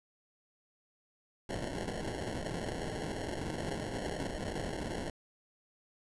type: noise with sample-and-hold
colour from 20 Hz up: white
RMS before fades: -38 dBFS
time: 1.49-5.1 s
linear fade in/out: 2 ms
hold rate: 1225 Hz
effects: resampled to 24000 Hz